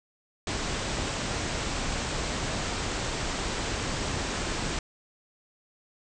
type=low-pass noise; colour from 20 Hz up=pink; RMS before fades=-31 dBFS; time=0.47-4.79 s; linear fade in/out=2 ms; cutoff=8300 Hz; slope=96 dB/octave; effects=none